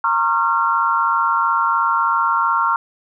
sine tone cluster, 925 / 1088 / 1188 / 1372 Hz, A#5 / C#6 / D6 / F6, -14 / -33 / +20 / -31 cents, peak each -20 / -19 / -27 / -18 dBFS, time 0.04-2.76 s, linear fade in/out 2 ms, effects none

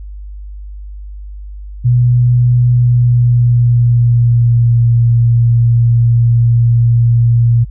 sine tone with pitch glide, 122.2 to 117.49 Hz, B2 to A#2, -18 to +14 cents, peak -6 dBFS, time 1.84-7.65 s, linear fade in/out 20 ms, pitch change -68 cents, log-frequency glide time 2.67-4.87 s, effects added 50 Hz sine -25 dBFS peak until 7.7 s

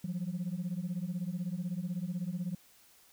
sine beating tone pair, 170 / 186 Hz, F3 / F#3, -46 / +9 cents, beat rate 16 Hz, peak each -35 / -35 dBFS, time 0.04-2.55 s, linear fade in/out 5 ms, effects tanh soft clip ceiling -29 dBFS + white hiss -62 dBFS RMS until 3.12 s

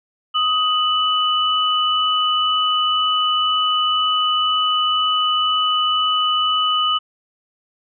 sine tone pair together, 1250 / 2976 Hz, D#6 / F#7, +8 / +9 cents, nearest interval octave + minor third, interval 1501 cents, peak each -18 dBFS, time 0.34-6.99 s, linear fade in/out 20 ms, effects none

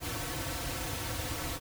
pink noise with comb filter, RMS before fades -36 dBFS, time 0-1.6 s, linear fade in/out 50 ms, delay 4.9 ms, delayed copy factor -0.85, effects none

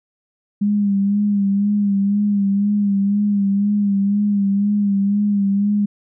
sine tone with vibrato, 202 Hz, G#3, 48 cents flat, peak -14 dBFS, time 0.61-5.86 s, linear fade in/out 10 ms, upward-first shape sine, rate 2 Hz, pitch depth 43 cents each way, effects none

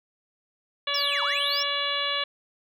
harmonic tone, 570 Hz, C#5, 48 cents sharp, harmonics 1 / 2 / 3 / 4 / 5 / 6 / 7, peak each -35 / -32 / -34 / -34 / -31 / -30 / -34 dBFS, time 0.87-2.24 s, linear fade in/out 5 ms
triangle linear two-way sweep, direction down then up, 5620 to 890 to 5620 Hz, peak -26 dBFS, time 0.94-1.63 s, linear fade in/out 5 ms, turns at 1.23 s
effects none

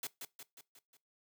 white noise with echo, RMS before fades -40 dBFS, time 0.03-0.07 s, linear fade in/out 2 ms, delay 180 ms, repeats 5, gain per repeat -5 dB, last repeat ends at 0.97 s, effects noise-tail reverb RT60 0.2 s tail -20 dB re dry + high-pass 150 Hz 12 dB/octave

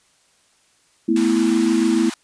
sine chord, A suspended second, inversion none, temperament equal, 220 / 246.9 / 329.6 Hz, A3 / B3 / E4, 0 / 0 / 0 cents, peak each -20 / -20 / -17 dBFS, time 1.08-2.1 s, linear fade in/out 10 ms
pink high-pass noise, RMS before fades -32 dBFS, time 1.16-2.14 s, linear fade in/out 2 ms, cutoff 760 Hz, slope 48 dB/octave
effects white hiss -59 dBFS RMS until 2.23 s + resampled to 22050 Hz

